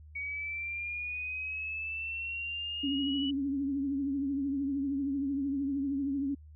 sine linear sweep, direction up, 2245 to 2960 Hz, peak -34 dBFS, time 0.15-3.31 s, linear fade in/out 10 ms
sine tone with vibrato, 277.2 Hz, C#4, in tune, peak -29 dBFS, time 2.83-6.35 s, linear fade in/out 10 ms, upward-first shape triangle, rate 13 Hz, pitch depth 72 cents each way
effects added 76 Hz sine -49 dBFS peak until 6.55 s

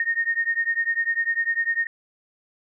sine beating tone pair, 1840 / 1850 Hz, A#6 / A#6, -23 / -14 cents, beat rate 10 Hz, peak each -24 dBFS, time 0-1.87 s, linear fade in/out 2 ms, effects none

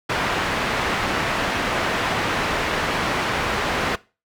white low-pass noise, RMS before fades -23 dBFS, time 0.09-3.96 s, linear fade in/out 10 ms, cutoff 1900 Hz, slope 12 dB/octave, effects noise-tail reverb RT60 0.3 s tail -20 dB re dry

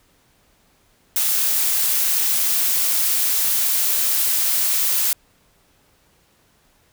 blue noise, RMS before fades -19 dBFS, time 1.16-5.13 s, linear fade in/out 2 ms, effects pink hiss -59 dBFS RMS until 6.92 s

